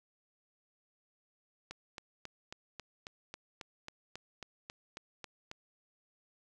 click train, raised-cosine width 0.2 ms, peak -26 dBFS, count 15, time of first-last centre 1.71-5.514 s, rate 3.68 Hz, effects none

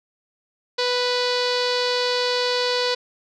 sawtooth tone with low-pass filter, 493.9 Hz, B4, in tune, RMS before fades -22 dBFS, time 0.78-2.95 s, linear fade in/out 10 ms, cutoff 4400 Hz, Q 5.2, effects none

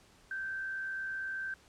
sine tone with frequency modulation, 1558 Hz, G6, 11 cents flat, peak -35 dBFS, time 0.31-1.54 s, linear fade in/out 2 ms, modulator 75.2 Hz, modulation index 0.37, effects pink hiss -62 dBFS RMS until 1.68 s + low-pass 9000 Hz 12 dB/octave

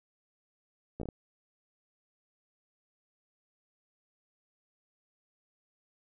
slowing click train, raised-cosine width 2 ms, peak -25 dBFS, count 5, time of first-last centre 1-1.088 s, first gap 14 ms, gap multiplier 1.31, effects none

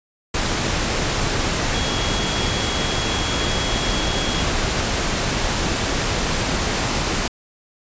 sine tone in noise, 3322 Hz, G#7, in tune, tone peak -28 dBFS, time 1.74-4.43 s, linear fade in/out 5 ms, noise pink, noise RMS -21 dBFS, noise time 0.34-7.28 s, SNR -10 dB, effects resampled to 16000 Hz

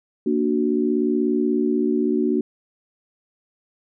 sine chord, Bb augmented, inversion none, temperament equal, 233.1 / 293.7 / 370 Hz, Bb3 / D4 / F#4, 0 / 0 / 0 cents, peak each -22 dBFS, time 0.26-2.41 s, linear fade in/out 5 ms, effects none

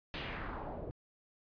pink noise with low-pass filter sweep, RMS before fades -42 dBFS, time 0.14-0.91 s, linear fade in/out 0 ms, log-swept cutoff 3600 to 450 Hz, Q 2.2, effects resampled to 11025 Hz

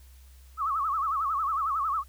sine tone with vibrato, 1200 Hz, D6, 37 cents sharp, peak -25 dBFS, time 0.57-2.04 s, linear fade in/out 50 ms, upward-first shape sine, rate 11 Hz, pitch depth 170 cents each way, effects added 65 Hz sine -49 dBFS peak until 2.08 s + white hiss -61 dBFS RMS until 2.08 s

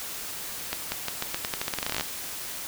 accelerating click train, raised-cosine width 0.2 ms, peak -10 dBFS, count 20, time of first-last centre 0.73-2.01 s, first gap 190 ms, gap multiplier 0.86, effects white hiss -36 dBFS RMS until 2.67 s

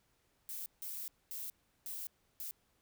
violet noise bursts at uneven times, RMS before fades -43 dBFS, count 5, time 0.49-0.66 / 0.82-1.08 / 1.31-1.5 / 1.86-2.07 / 2.4-2.51 s, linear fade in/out 0 ms, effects pink hiss -75 dBFS RMS until 2.81 s

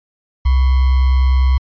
sine tone with sample-and-hold, 65 Hz, C2, 11 cents flat, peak -9 dBFS, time 0.45-1.58 s, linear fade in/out 10 ms, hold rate 1050 Hz, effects resampled to 11025 Hz

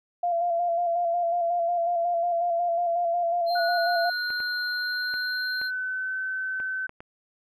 sine tone with vibrato, 689 Hz, F5, 24 cents flat, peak -22 dBFS, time 0.23-4.1 s, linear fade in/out 5 ms, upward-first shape square, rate 5.5 Hz, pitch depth 30 cents each way
triangle tone, 4166 Hz, C8, 8 cents flat, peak -31 dBFS, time 3.46-5.71 s, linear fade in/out 50 ms
sine tone with pitch glide, 1465 to 1527.2 Hz, F#6 to G6, -18 to -46 cents, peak -27 dBFS, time 3.55-6.87 s, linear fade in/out 10 ms, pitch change +72 cents, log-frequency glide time 4.69-6.18 s
clicks, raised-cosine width 0.5 ms, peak -26 dBFS, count 7, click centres 4.304 / 4.403 / 5.14 / 5.615 / 6.601 / 6.894 / 7.005 s
effects none

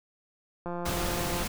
click train, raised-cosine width 1 ms, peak -22 dBFS, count 134, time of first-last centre 0.66-1.424 s, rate 174 Hz
pink noise, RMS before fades -32 dBFS, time 0.85-1.48 s, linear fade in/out 10 ms
effects none

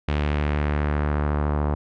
sawtooth tone with low-pass filter sweep, 73.9 Hz, D2, 11 cents sharp, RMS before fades -23 dBFS, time 0.08-1.75 s, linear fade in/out 5 ms, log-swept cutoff 3000 to 1000 Hz, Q 1.5, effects none

